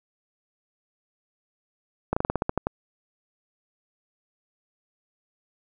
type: slowing click train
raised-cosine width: 1 ms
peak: -9 dBFS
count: 10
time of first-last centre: 2.13-2.67 s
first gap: 35 ms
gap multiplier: 1.13
effects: none